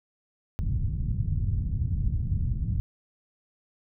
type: low-pass noise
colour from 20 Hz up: white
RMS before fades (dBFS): -27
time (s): 0.59-2.8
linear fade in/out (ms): 0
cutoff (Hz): 130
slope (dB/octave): 24
effects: none